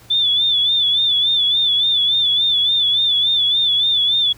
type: tone with vibrato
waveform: sine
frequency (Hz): 3500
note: A7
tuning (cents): -10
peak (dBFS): -13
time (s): 0.1-4.33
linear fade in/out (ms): 10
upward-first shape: sine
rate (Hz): 3.5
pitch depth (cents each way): 71
effects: added 117 Hz sine -46 dBFS peak until 4.37 s + pink hiss -47 dBFS RMS until 4.37 s